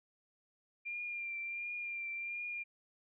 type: tone with vibrato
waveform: sine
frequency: 2389 Hz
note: D7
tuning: 29 cents sharp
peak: -38 dBFS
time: 0.85-2.64 s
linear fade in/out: 20 ms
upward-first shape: triangle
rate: 1.4 Hz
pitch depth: 32 cents each way
effects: none